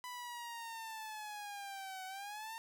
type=linear two-way sweep; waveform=sawtooth; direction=down then up; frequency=997 to 748 to 914 Hz; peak=-40 dBFS; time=0.04-2.58 s; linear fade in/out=0 ms; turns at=2.05 s; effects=13-bit